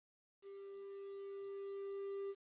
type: tone with level ramp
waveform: triangle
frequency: 395.5 Hz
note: G4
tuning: 15 cents sharp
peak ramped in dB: -48 to -38 dBFS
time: 0.42-2.35 s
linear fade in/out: 50 ms
effects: resampled to 8000 Hz + 12-bit